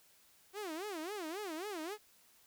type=tone with vibrato; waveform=sawtooth; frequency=362.7 Hz; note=F#4; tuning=34 cents flat; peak=-36 dBFS; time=0.53-1.98 s; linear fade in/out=50 ms; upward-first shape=sine; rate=3.7 Hz; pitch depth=280 cents each way; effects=white hiss -66 dBFS RMS until 2.46 s